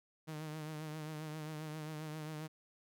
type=tone with vibrato; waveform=sawtooth; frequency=154.6 Hz; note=D#3; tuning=11 cents flat; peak=-38 dBFS; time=0.27-2.48 s; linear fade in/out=20 ms; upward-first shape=triangle; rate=7.5 Hz; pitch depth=51 cents each way; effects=none